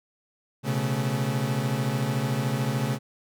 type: tone cluster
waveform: 40% pulse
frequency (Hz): 123.4 / 137 / 217.3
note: B2 / C#3 / A3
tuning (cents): -1 / -20 / -21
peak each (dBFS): -29 / -26 / -30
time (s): 0.63-2.99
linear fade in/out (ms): 50
effects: none